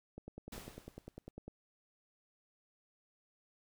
click train, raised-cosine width 2 ms, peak -33 dBFS, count 14, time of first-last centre 0.18-1.48 s, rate 10 Hz
pink noise with exponential decay, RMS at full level -47 dBFS, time 0.52-1.31 s, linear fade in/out 5 ms, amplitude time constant 170 ms
effects none

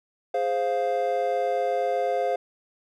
triangle chord, F minor, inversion first, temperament equal, 415.3 / 523.3 / 698.5 Hz, Ab4 / C5 / F5, 0 / 0 / 0 cents, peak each -28 / -24 / -24 dBFS, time 0.34-2.36 s, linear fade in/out 5 ms, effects none

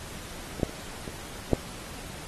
clicks, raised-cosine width 2 ms, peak -22 / -10 / -27 / -24 / -7 dBFS, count 5, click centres 0.598 / 0.632 / 0.695 / 1.078 / 1.533 s, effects pink hiss -42 dBFS RMS until 2.27 s + AAC 32 kbps

